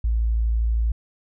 sine tone, 56.3 Hz, A1, 40 cents sharp, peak -18 dBFS, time 0.04-0.92 s, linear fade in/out 5 ms, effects none

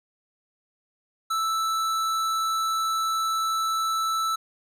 sine tone with hard clipping, 1318.5 Hz, E6, in tune, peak -25 dBFS, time 1.3-4.36 s, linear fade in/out 10 ms, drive 15 dB, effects none

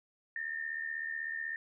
sine tone with amplitude modulation, 1814 Hz, A#6, 48 cents flat, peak -32 dBFS, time 0.36-1.56 s, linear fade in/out 2 ms, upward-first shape sine, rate 76.1 Hz, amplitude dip 70%, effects none

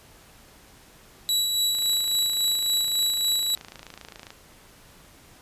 sawtooth tone with tremolo, 3916 Hz, B7, 15 cents flat, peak -17 dBFS, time 1.29-3.55 s, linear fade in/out 0 ms, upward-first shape sine, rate 3.6 Hz, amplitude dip 35%
click train, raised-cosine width 0.2 ms, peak -23 dBFS, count 71, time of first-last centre 1.75-4.305 s, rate 27.4 Hz
effects pink hiss -52 dBFS RMS until 5.41 s + resampled to 32000 Hz

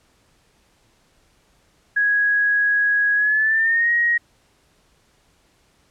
sine tone with pitch glide, 1661.2 to 1886.3 Hz, G#6 to A#6, 0 to +20 cents, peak -15 dBFS, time 1.96-4.18 s, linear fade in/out 10 ms, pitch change +220 cents, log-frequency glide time 3.15-3.91 s, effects pink hiss -60 dBFS RMS until 5.9 s + low-pass 10000 Hz 12 dB/octave

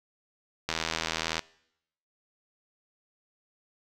click train, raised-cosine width 0.2 ms, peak -11 dBFS, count 58, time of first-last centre 0.69-1.393 s, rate 81.1 Hz, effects noise-tail reverb RT60 0.8 s tail -23 dB re dry

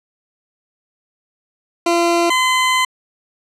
20% pulse tone pair in turn, 341.8 / 1024.2 Hz, F4 / C6, -37 / -37 cents, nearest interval octave + perfect fifth, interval 1900 cents, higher second, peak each -8 / -8 dBFS, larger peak neither, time 1.86-2.3 / 2.3-2.85 s, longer second, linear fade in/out 5 ms, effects low-pass 9000 Hz 12 dB/octave

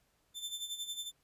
sawtooth tone with tremolo, 3545 Hz, A7, 12 cents sharp, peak -33 dBFS, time 0.34-1.12 s, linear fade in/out 50 ms, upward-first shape sine, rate 11 Hz, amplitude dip 70%, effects pink hiss -74 dBFS RMS until 1.23 s + resampled to 32000 Hz

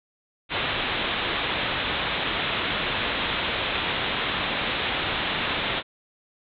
white low-pass noise, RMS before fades -27 dBFS, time 0.49-5.83 s, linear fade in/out 50 ms, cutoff 3800 Hz, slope 96 dB/octave, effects none

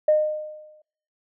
sine tone with exponential decay, 612 Hz, D#5, 29 cents flat, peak -12 dBFS, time 0.08-0.82 s, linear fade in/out 5 ms, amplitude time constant 160 ms, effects noise-tail reverb RT60 0.6 s tail -24 dB re dry + tanh soft clip ceiling -8 dBFS

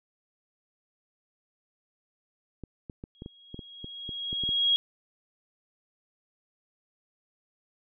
clicks, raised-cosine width 3 ms, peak -26 dBFS, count 12, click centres 2.637 / 2.898 / 3.039 / 3.221 / 3.261 / 3.544 / 3.592 / 3.844 / 4.092 / 4.329 / 4.437 / 4.491 s
sine tone with exponential growth, 3294 Hz, G#7, 15 cents flat, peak -19 dBFS, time 3.15-4.76 s, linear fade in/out 0 ms, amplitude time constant 350 ms
effects none

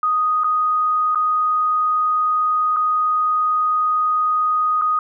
sine tone with dropouts, 1244.5 Hz, D#6, in tune, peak -15 dBFS, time 0.03-4.99 s, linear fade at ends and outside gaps 2 ms, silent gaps 0.436-0.443 / 1.148-1.156 / 2.763-2.767 / 4.814-4.819 s, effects none

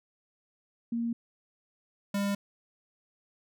sine / square tone pair in turn, 233.3 / 200.7 Hz, A#3 / G3, +2 / +41 cents, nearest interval minor third, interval 261 cents, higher first, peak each -28 dBFS, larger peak neither, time 0.92-1.13 / 2.14-2.35 s, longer neither, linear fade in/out 5 ms, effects none

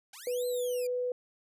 5% pulse linear two-way sweep, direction up then down, 698.5 to 4168 to 2344 Hz, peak -34 dBFS, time 0.13-0.87 s, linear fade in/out 5 ms, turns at 0.46 s
sine tone with pitch glide, 493 to 495.9 Hz, B4 to B4, -3 to +7 cents, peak -29 dBFS, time 0.27-1.12 s, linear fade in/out 2 ms, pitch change +10 cents, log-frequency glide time 0.6-0.92 s
effects resampled to 32000 Hz

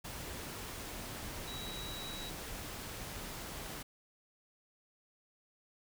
sine tone in noise, 3887 Hz, B7, 28 cents flat, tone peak -45 dBFS, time 1.47-2.3 s, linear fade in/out 10 ms, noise pink, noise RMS -44 dBFS, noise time 0.04-3.83 s, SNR -4 dB, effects none

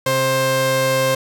sawtooth tone pair together, 131.92 / 528 Hz, C3 / C5, +15 / +16 cents, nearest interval 2 octaves, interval 2401 cents, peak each -19 / -12 dBFS, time 0.06-1.15 s, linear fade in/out 5 ms, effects none

